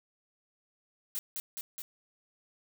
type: noise with echo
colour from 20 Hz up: blue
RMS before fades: -35 dBFS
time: 1.15-1.19 s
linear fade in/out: 0 ms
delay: 210 ms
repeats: 3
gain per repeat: -2 dB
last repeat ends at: 1.82 s
effects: none